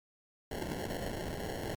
blue noise with sample-and-hold, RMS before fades -38 dBFS, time 0.51-1.75 s, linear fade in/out 2 ms, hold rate 1225 Hz, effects MP3 96 kbps

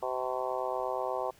harmonic tone with a mistuned harmonic, 128.3 Hz, C3, 34 cents flat, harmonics 3 / 4 / 5 / 6 / 7 / 8 / 9, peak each -39 / -36 / -36 / -38 / -38 / -40 / -43 dBFS, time 0.02-1.31 s, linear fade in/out 10 ms, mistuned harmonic 9, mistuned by -61 cents, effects pink hiss -60 dBFS RMS until 1.39 s

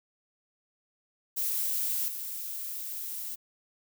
violet noise with level steps, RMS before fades -30 / -37 dBFS, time 1.36-3.36 s, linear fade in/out 20 ms, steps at 2.08 s, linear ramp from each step 2 ms, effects none

